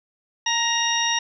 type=harmonic tone with a mistuned harmonic; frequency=939 Hz; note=A#5; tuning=12 cents sharp; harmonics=1 / 2 / 3 / 4 / 6; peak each=-26 / -26 / -26 / -26 / -26 dBFS; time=0.46-1.19 s; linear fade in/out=5 ms; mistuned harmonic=1; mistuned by=-30 cents; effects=none